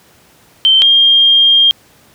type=tone pair in turn; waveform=sine; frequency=3115 / 3212 Hz; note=G7 / G7; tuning=-12 / +41 cents; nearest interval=minor second; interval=53 cents; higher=second; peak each=-5 dBFS; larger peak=neither; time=0.65-0.82 / 0.82-1.71 s; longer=second; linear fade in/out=0 ms; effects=pink hiss -47 dBFS RMS until 2.14 s + high-pass 80 Hz 12 dB/octave